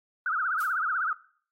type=tone with vibrato; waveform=sine; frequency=1383 Hz; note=F6; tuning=17 cents flat; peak=-25 dBFS; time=0.26-1.13 s; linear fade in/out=2 ms; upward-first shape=triangle; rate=16 Hz; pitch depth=230 cents each way
type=noise with exponential decay; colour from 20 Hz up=blue; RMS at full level=-38 dBFS; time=0.6-0.82 s; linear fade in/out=5 ms; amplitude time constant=47 ms
effects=noise-tail reverb RT60 0.5 s tail -19 dB re dry + AAC 48 kbps